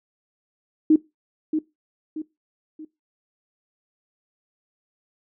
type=tone with echo; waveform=sine; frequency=311.1 Hz; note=D#4; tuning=in tune; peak=-11 dBFS; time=0.9-0.96 s; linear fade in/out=5 ms; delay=630 ms; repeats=3; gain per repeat=-8 dB; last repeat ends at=2.85 s; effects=noise-tail reverb RT60 0.2 s tail -19 dB re dry